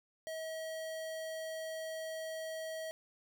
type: tone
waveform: square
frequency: 640 Hz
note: D#5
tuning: 49 cents sharp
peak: -40 dBFS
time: 0.27-2.91 s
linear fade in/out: 0 ms
effects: 13-bit